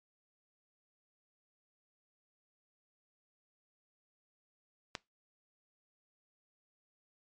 click, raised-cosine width 0.2 ms, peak -19 dBFS, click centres 4.952 s, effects noise-tail reverb RT60 0.2 s tail -21 dB re dry + MP3 48 kbps

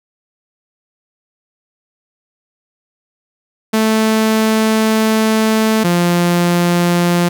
sawtooth tone pair in turn, 219.5 / 174.22 Hz, A3 / F3, -4 / -4 cents, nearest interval major third, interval 400 cents, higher first, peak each -7 dBFS, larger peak neither, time 3.73-5.84 / 5.84-7.29 s, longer first, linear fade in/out 10 ms, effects none

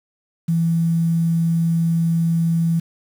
sine tone with quantisation, 166.2 Hz, E3, 15 cents sharp, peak -15 dBFS, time 0.48-2.8 s, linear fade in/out 10 ms, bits 7, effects none

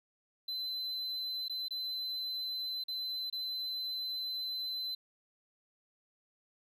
triangle tone with dropouts, 4046 Hz, B7, 41 cents sharp, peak -34 dBFS, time 0.48-4.95 s, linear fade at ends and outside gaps 5 ms, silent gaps 1.483-1.496 / 1.684-1.707 / 2.839-2.882 / 3.3-3.326 s, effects none

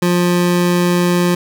25% pulse tone, 176.3 Hz, F3, 17 cents sharp, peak -8 dBFS, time 0.02-1.35 s, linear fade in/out 5 ms, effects none

